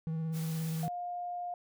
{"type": "tone with vibrato", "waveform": "triangle", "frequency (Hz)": 160.9, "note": "E3", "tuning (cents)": -42, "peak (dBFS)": -30, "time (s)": [0.07, 0.88], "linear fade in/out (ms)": 0, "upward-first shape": "sine", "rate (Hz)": 17, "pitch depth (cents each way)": 23}
{"type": "noise", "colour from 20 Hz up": "white", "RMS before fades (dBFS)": -47, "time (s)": [0.32, 0.89], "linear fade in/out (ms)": 50}
{"type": "tone", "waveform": "sine", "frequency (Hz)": 708, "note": "F5", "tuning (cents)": 23, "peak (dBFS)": -35, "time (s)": [0.83, 1.54], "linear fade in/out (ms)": 2}
{"effects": []}